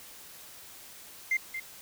sine tone with echo, 2093 Hz, C7, in tune, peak -22 dBFS, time 1.31-1.37 s, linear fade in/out 5 ms, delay 230 ms, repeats 1, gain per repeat -11 dB, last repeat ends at 1.6 s, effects tanh soft clip ceiling -22 dBFS + white hiss -49 dBFS RMS until 1.81 s

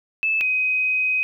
sine tone pair in turn, 2619 / 2517 Hz, E7 / D#7, -12 / +19 cents, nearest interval minor second, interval 69 cents, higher first, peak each -18 dBFS, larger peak neither, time 0.23-0.41 / 0.41-1.23 s, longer second, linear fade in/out 0 ms, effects 10-bit

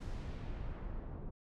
brown noise with low-pass filter sweep, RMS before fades -42 dBFS, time 0-1.31 s, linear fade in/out 20 ms, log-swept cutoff 8600 to 800 Hz, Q 0.77, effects none

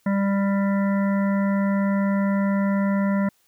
harmonic tone, 197.9 Hz, G3, 17 cents sharp, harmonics 1 / 3 / 5 / 7 / 9 / 10, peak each -19 / -29 / -33 / -36 / -38 / -39 dBFS, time 0.06-3.29 s, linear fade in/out 5 ms, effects white hiss -64 dBFS RMS until 3.47 s

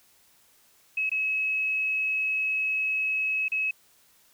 sine tone with dropouts, 2570 Hz, E7, 45 cents flat, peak -24 dBFS, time 0.97-3.71 s, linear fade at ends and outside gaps 5 ms, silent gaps 1.095-1.115 / 3.483-3.518 s, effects white hiss -61 dBFS RMS until 4.33 s

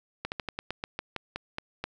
slowing click train, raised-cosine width 0.3 ms, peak -16 dBFS, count 12, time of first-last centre 0.25-1.84 s, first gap 69 ms, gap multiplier 1.14, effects none

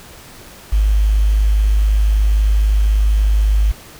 sine tone with quantisation, 51.91 Hz, G#1, in tune, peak -10 dBFS, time 0.72-3.72 s, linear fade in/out 10 ms, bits 6, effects pink hiss -39 dBFS RMS until 3.99 s

